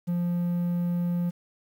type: tone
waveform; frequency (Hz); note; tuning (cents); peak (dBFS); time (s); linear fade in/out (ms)
triangle; 174.61; F3; 0; -22; 0.07-1.31; 20
effects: 9-bit